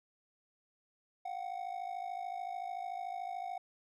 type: ring-modulated tone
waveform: triangle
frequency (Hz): 739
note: F#5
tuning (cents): -2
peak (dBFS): -33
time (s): 1.25-3.58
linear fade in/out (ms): 5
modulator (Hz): 26.8
effects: none